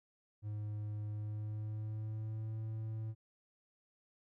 triangle tone with pitch glide, 105.4 to 110.19 Hz, G#2 to A2, +26 to +3 cents, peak -36 dBFS, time 0.42-3.15 s, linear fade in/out 50 ms, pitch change +77 cents, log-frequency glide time 1.1-2.58 s, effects none

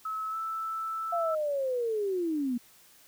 sine tone with pitch glide, 1294 to 1319.7 Hz, E6 to E6, -32 to +2 cents, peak -31 dBFS, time 0.05-1.35 s, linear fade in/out 5 ms, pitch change +34 cents, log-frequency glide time 0.3-0.36 s
sine linear sweep, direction down, 698.5 to 233.1 Hz, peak -27 dBFS, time 1.12-2.58 s, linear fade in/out 10 ms
effects white hiss -58 dBFS RMS until 3.07 s

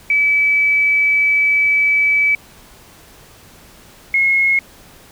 sine tone pair in turn, 2297 / 2166 Hz, D7 / C#7, -39 / -41 cents, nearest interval minor second, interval 102 cents, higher first, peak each -11 dBFS, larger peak neither, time 0.1-2.35 / 4.14-4.59 s, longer first, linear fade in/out 2 ms, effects pink hiss -44 dBFS RMS until 5.11 s

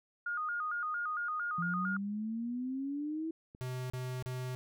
sine tone with vibrato, 1327 Hz, E6, 11 cents sharp, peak -33 dBFS, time 0.26-1.97 s, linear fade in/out 5 ms, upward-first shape square, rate 4.4 Hz, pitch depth 120 cents each way
sine exponential sweep, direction up, 168.4 to 328.2 Hz, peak -34 dBFS, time 1.58-3.31 s, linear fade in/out 5 ms
click, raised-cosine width 3 ms, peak -39 dBFS, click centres 3.549 s
square tone bursts, 127.3 Hz, C3, 47 cents flat, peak -37 dBFS, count 3, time 3.61-4.55 s, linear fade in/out 0 ms, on 290 ms, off 35 ms
effects none

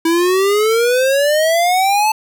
square exponential sweep, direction up, 325.1 to 880 Hz, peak -12 dBFS, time 0.05-2.12 s, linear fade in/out 5 ms, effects none

